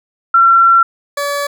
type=tone pair in turn; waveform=sine / 20% pulse; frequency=1359 / 571.4 Hz; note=F6 / D5; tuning=-48 / -48 cents; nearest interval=octave + minor third; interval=1500 cents; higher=first; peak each=-5 / -11 dBFS; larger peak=first; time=0.34-0.83 / 1.17-1.47 s; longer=first; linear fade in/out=5 ms; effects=none